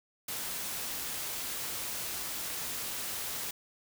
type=noise; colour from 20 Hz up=white; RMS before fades=-37 dBFS; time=0.28-3.51 s; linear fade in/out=5 ms; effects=none